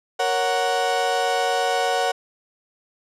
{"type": "chord", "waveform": "35% pulse", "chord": "F# major", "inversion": "first", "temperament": "equal", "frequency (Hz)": [466.2, 554.4, 740], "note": ["A#4", "C#5", "F#5"], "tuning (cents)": [0, 0, 0], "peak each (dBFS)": [-24, -24, -20], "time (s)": [0.19, 2.12], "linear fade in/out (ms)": 10, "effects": ["low-pass 8000 Hz 12 dB/octave"]}